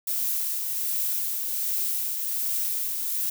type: noise with tremolo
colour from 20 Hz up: violet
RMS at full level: -26 dBFS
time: 0.07-3.3 s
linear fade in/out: 5 ms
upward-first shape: triangle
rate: 1.3 Hz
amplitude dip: 35%
effects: none